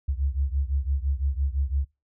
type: beating tone pair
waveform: sine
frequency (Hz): 66.8 / 72.7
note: C2 / D2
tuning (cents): +36 / -17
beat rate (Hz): 5.9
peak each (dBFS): -25 / -27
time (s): 0.08-1.85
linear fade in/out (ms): 10
effects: noise-tail reverb RT60 0.3 s tail -26 dB re dry